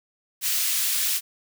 white high-pass noise, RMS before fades -24 dBFS, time 0.41-1.21 s, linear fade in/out 50 ms, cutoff 2200 Hz, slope 12 dB/octave, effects none

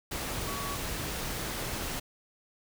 sine tone in noise, 1128 Hz, C#6, 30 cents sharp, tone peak -38 dBFS, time 0.47-0.76 s, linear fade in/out 10 ms, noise pink, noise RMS -35 dBFS, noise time 0.11-2 s, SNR -6 dB, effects none

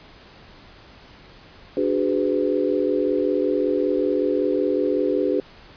sine chord, G# half-diminished seventh, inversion second, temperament equal with one note detuned, 293.7 / 370 / 415.3 / 504.3 Hz, D4 / F#4 / G#4 / B4, 0 / 0 / 0 / +36 cents, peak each -24 dBFS, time 1.77-5.4 s, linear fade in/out 2 ms, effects pink hiss -47 dBFS RMS until 5.76 s + resampled to 11025 Hz

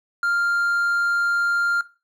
triangle tone, 1396.9 Hz, F6, in tune, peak -17 dBFS, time 0.23-1.81 s, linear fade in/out 2 ms, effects noise-tail reverb RT60 0.3 s tail -17 dB re dry

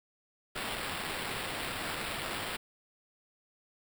blue noise with sample-and-hold, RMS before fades -37 dBFS, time 0.55-2.57 s, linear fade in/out 10 ms, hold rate 6300 Hz, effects none

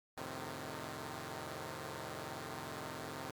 5% pulse chord, F dominant seventh, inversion none, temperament equal with one note detuned, 87.31 / 110 / 130.81 / 153.16 Hz, F2 / A2 / C3 / Eb3, 0 / 0 / 0 / -27 cents, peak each -39 / -38 / -36 / -36 dBFS, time 0.17-3.31 s, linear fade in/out 5 ms, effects Opus 48 kbps

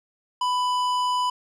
triangle tone with tanh clipping, 995 Hz, B5, 13 cents sharp, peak -23 dBFS, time 0.41-1.3 s, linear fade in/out 5 ms, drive 18 dB, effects none

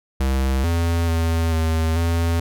square tone with pitch steps, 66.3 / 84.2 / 82.5 / 80.7 / 83.9 Hz, C2 / E2 / E2 / E2 / E2, +23 / +37 / +2 / -36 / +31 cents, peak -18 dBFS, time 0.2-2.4 s, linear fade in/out 5 ms, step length 440 ms, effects none

